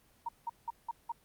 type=tone bursts; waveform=sine; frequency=932.3 Hz; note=A#5; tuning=in tune; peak=-33 dBFS; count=5; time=0.26-1.12 s; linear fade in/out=5 ms; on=28 ms; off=180 ms; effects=pink hiss -66 dBFS RMS until 1.24 s + Opus 24 kbps